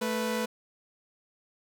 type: tone pair together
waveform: sawtooth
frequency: 220 / 493.9 Hz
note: A3 / B4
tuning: 0 / 0 cents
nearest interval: octave + major second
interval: 1400 cents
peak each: -27 dBFS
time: 0.01-0.46 s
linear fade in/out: 10 ms
effects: none